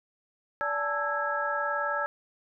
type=tone cluster; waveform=sine; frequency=579 / 853 / 892 / 1322 / 1649 Hz; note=D5 / G#5 / A5 / E6 / G#6; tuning=-25 / +46 / +23 / +5 / -13 cents; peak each=-33 / -38 / -35 / -31 / -32 dBFS; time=0.61-2.06 s; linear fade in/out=0 ms; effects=none